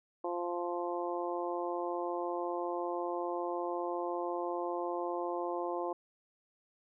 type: harmonic tone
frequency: 174.61 Hz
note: F3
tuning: in tune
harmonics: 2 / 3 / 4 / 5 / 6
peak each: -37 / -39 / -40 / -41 / -42 dBFS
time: 0.24-5.93 s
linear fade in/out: 5 ms
effects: none